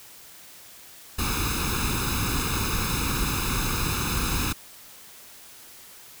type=noise with comb filter; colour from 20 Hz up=pink; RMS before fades=-26 dBFS; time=1.18-4.53 s; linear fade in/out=10 ms; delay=0.78 ms; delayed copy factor=+0.85; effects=white hiss -47 dBFS RMS until 6.2 s